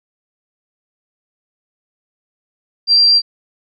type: tone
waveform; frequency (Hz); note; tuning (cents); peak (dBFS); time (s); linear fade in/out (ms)
sine; 4727; D8; +10; -7; 2.87-3.22; 50
effects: none